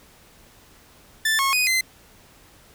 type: tone with pitch steps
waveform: sawtooth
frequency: 1763 / 1090 / 2491 / 2063 Hz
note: A6 / C#6 / D#7 / C7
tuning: +3 / -29 / +1 / -25 cents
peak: -15 dBFS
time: 1.25-1.81 s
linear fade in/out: 5 ms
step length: 140 ms
effects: pink hiss -52 dBFS RMS until 2.74 s